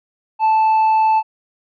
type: tone with tanh clipping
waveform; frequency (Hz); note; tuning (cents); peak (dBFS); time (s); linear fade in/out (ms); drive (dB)
sine; 877; A5; -6; -12; 0.39-1.23; 50; 3
effects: none